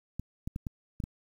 clicks, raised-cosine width 5 ms, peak -22 dBFS, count 6, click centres 0.196 / 0.475 / 0.561 / 0.668 / 1.002 / 1.039 s, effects 9-bit

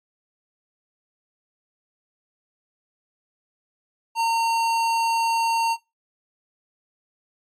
sine tone with hard clipping, 915 Hz, A#5, 32 cents flat, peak -21 dBFS, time 4.15-5.77 s, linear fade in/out 50 ms, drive 16 dB, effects noise-tail reverb RT60 0.2 s tail -18 dB re dry + Opus 48 kbps

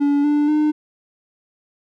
triangle tone with pitch steps, 286.1 / 294.3 / 302.8 Hz, D4 / D4 / D#4, -45 / +4 / -47 cents, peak -12 dBFS, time 0-0.72 s, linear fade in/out 20 ms, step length 240 ms, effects none

